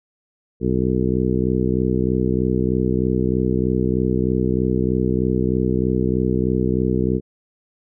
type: harmonic tone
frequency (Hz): 63.2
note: B1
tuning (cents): +41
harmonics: 1 / 2 / 3 / 4 / 5 / 6 / 7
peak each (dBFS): -26 / -24 / -22 / -25 / -25 / -24 / -26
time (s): 0.6-7.21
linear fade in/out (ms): 50
effects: none